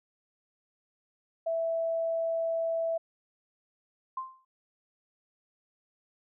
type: tone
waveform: sine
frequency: 659.3 Hz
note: E5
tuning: in tune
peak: -27 dBFS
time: 1.46-2.98 s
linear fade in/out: 10 ms
type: tone with exponential decay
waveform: sine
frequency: 1046.5 Hz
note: C6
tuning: in tune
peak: -29 dBFS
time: 4.17-4.45 s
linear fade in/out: 5 ms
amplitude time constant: 59 ms
effects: none